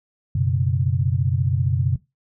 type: chord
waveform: sine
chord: F# suspended fourth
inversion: none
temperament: equal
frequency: 92.5 / 123.47 / 138.59 Hz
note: F#2 / B2 / C#3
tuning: 0 / 0 / 0 cents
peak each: -22 dBFS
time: 0.35-1.96 s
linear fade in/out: 5 ms
effects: noise-tail reverb RT60 0.2 s tail -17 dB re dry